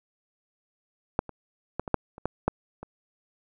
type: clicks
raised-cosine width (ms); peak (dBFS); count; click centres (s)
1; -8 / -25 / -14 / -20 / -6 / -29 / -12 / -8 / -25; 9; 1.191 / 1.293 / 1.796 / 1.878 / 1.943 / 2.181 / 2.256 / 2.48 / 2.83
effects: none